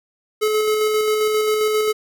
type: tone with tremolo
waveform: square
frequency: 429.2 Hz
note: A4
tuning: 43 cents flat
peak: -16 dBFS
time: 0.41-1.93 s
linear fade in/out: 20 ms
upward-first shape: square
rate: 7.5 Hz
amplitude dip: 25%
effects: none